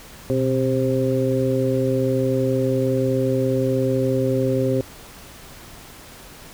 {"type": "harmonic tone with a mistuned harmonic", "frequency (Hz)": 131.6, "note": "C3", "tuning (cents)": 10, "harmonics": [1, 2, 3, 4], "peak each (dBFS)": [-23, -23, -23, -23], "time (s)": [0.3, 4.81], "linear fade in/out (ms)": 0, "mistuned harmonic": 1, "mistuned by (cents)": -85, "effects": ["pink hiss -42 dBFS RMS until 6.53 s"]}